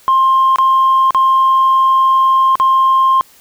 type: tone with dropouts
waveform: sine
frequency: 1058 Hz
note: C6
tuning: 19 cents sharp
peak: -6 dBFS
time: 0.08-3.21 s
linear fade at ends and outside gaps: 0 ms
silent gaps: 0.559-0.585 / 1.107-1.147 / 2.555-2.599 s
effects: tanh soft clip ceiling -5 dBFS + white hiss -46 dBFS RMS until 3.4 s